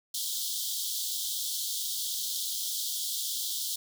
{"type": "high-pass noise", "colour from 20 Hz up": "pink", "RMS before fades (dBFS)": -33, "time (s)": [0.14, 3.76], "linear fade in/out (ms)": 5, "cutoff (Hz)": 3200, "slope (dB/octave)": 96, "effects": []}